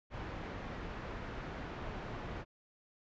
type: low-pass noise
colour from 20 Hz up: pink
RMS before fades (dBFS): -43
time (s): 0.1-2.45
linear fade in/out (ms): 50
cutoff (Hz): 2000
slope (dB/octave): 12
effects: resampled to 16000 Hz